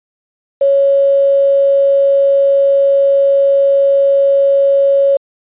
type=tone with quantisation; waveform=sine; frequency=554.4 Hz; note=C#5; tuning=in tune; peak=-7 dBFS; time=0.61-5.17 s; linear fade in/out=5 ms; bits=6; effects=resampled to 8000 Hz